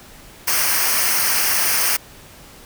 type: noise with comb filter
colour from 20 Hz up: white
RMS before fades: -18 dBFS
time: 0.47-1.97 s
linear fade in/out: 10 ms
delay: 0.27 ms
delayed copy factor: -0.7
effects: pink hiss -43 dBFS RMS until 2.65 s